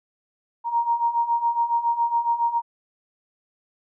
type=beating tone pair; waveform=sine; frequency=932.3 / 939.5 Hz; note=A#5 / A#5; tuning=0 / +13 cents; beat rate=7.2 Hz; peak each=-25 / -21 dBFS; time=0.64-2.62 s; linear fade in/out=50 ms; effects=none